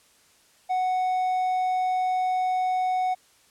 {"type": "tone", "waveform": "triangle", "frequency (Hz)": 740, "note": "F#5", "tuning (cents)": 0, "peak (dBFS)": -20, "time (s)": [0.69, 3.15], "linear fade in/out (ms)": 20, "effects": ["white hiss -59 dBFS RMS until 3.5 s", "low-pass 10000 Hz 12 dB/octave"]}